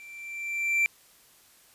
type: tone with level ramp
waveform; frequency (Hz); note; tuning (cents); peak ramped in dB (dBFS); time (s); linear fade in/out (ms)
triangle; 2349; D7; 0; -43 to -18; 0-0.86; 0
effects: white hiss -58 dBFS RMS until 1.74 s + resampled to 32000 Hz